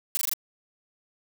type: noise bursts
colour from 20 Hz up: blue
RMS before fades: -26 dBFS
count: 5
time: 0.15-0.335 s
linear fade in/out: 0 ms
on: 21 ms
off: 20 ms
effects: none

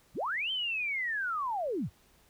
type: linear two-way sweep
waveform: sine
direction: up then down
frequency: 55 to 3145 to 55 Hz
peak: -30 dBFS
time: 0.14-1.9 s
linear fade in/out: 50 ms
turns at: 0.51 s
effects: pink hiss -64 dBFS RMS until 2.29 s

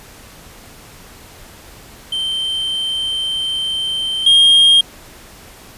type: tone pair in turn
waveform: triangle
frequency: 3117 / 3230 Hz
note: G7 / G#7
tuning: -11 / -49 cents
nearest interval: minor second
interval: 62 cents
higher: second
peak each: -16 / -5 dBFS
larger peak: second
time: 2.12-4.26 / 4.26-4.81 s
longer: first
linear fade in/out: 5 ms
effects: pink hiss -40 dBFS RMS until 5.77 s + resampled to 32000 Hz

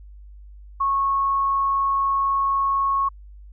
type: tone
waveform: sine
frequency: 1099 Hz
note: C#6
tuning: 15 cents flat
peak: -18 dBFS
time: 0.8-3.09 s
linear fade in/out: 10 ms
effects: added 50 Hz sine -40 dBFS peak until 3.52 s

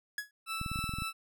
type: tone with exponential decay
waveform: 45% pulse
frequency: 1680 Hz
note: G#6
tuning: 19 cents sharp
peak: -30 dBFS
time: 0.18-0.31 s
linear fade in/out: 2 ms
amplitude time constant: 27 ms
type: tone with tremolo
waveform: 20% pulse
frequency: 1318.5 Hz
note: E6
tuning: in tune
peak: -29 dBFS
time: 0.46-1.13 s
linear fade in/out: 50 ms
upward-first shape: sine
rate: 3.6 Hz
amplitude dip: 40%
type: clicks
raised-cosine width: 5 ms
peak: -26 dBFS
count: 10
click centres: 0.614 / 0.662 / 0.716 / 0.759 / 0.79 / 0.841 / 0.893 / 0.938 / 0.986 / 1.021 s
effects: none

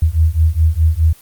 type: beating tone pair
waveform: sine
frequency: 77.78 / 82.58 Hz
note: D#2 / E2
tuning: 0 / +4 cents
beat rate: 4.8 Hz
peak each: -13 dBFS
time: 0.02-1.13 s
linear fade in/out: 5 ms
effects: white hiss -45 dBFS RMS until 1.21 s + Opus 24 kbps

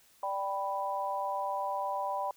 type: chord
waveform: sine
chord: G major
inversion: second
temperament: equal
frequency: 587.3 / 784 / 987.8 Hz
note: D5 / G5 / B5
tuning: 0 / 0 / 0 cents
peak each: -37 / -35 / -34 dBFS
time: 0.23-2.31 s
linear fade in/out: 2 ms
effects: white hiss -63 dBFS RMS until 2.36 s

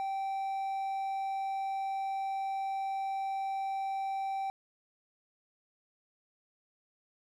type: tone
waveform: triangle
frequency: 778 Hz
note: G5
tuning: 13 cents flat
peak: -30 dBFS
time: 0-4.5 s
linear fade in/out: 0 ms
effects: none

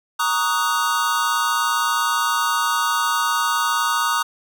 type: chord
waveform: square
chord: D# minor seventh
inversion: second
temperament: equal with one note detuned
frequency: 932.3 / 1124.9 / 1244.5 / 1480 Hz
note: A#5 / C#6 / D#6 / F#6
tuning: 0 / +25 / 0 / 0 cents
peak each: -25 / -27 / -22 / -26 dBFS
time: 0.19-4.23 s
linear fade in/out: 10 ms
effects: none

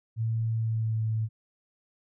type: tone with pitch glide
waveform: sine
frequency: 112.9 to 110.45 Hz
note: A2 to A2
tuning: +45 to +7 cents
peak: -25 dBFS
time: 0.16-1.29 s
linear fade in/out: 50 ms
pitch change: -38 cents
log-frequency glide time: 0.53-1.03 s
effects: none

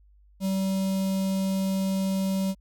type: tone with notch filter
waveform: square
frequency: 191.9 Hz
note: G3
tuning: 37 cents flat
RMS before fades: -26 dBFS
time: 0.4-2.55 s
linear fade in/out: 50 ms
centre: 1600 Hz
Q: 0.57
effects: added 50 Hz sine -54 dBFS peak until 2.6 s

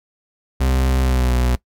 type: tone with pitch glide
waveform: 40% pulse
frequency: 64.9 to 61.86 Hz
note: C2 to B1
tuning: -13 to +3 cents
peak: -14 dBFS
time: 0.6-1.56 s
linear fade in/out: 10 ms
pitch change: -84 cents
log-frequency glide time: 1.01-1.31 s
effects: noise-tail reverb RT60 0.1 s tail -20 dB re dry

